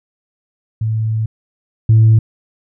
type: tone pair in turn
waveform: sine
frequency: 110.4 / 110.94 Hz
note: A2 / A2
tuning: +6 / +15 cents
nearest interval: unison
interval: 9 cents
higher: second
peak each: -14 / -4 dBFS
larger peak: second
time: 0.81-1.26 / 1.89-2.19 s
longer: first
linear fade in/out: 5 ms
effects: tanh soft clip ceiling -3 dBFS